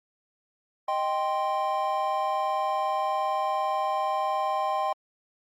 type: chord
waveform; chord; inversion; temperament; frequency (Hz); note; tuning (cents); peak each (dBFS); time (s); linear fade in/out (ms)
triangle; C minor; first; equal; 622.3 / 784 / 1046.5; Eb5 / G5 / C6; 0 / 0 / 0; -29 / -26 / -27; 0.88-4.93; 5
effects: Opus 48 kbps